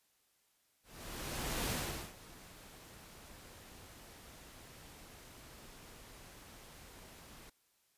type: noise with ADSR envelope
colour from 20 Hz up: pink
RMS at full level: -36 dBFS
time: 0.83-7.5 s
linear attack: 880 ms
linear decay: 410 ms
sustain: -19 dB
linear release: 9 ms
effects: white hiss -75 dBFS RMS until 7.97 s + resampled to 32000 Hz